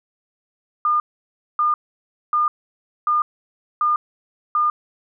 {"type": "tone bursts", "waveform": "sine", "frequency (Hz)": 1211, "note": "D#6", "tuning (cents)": -47, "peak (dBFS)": -15, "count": 6, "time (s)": [0.85, 4.7], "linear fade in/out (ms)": 2, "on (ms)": 150, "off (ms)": 590, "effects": []}